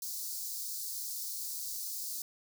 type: high-pass noise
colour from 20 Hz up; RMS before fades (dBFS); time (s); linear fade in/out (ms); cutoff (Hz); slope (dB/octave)
white; -39; 0.02-2.22; 2; 4300; 48
effects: none